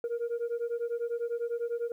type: beating tone pair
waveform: sine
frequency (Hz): 466.2 / 476.2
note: A#4 / A#4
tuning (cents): 0 / +37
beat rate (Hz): 10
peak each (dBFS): -31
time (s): 0.04-1.92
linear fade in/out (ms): 2
effects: tanh soft clip ceiling -27 dBFS + 11-bit